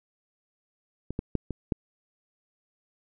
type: clicks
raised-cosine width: 3 ms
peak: -20 / -16 / -12 / -19 / -12 dBFS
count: 5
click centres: 1.106 / 1.191 / 1.353 / 1.507 / 1.722 s
effects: none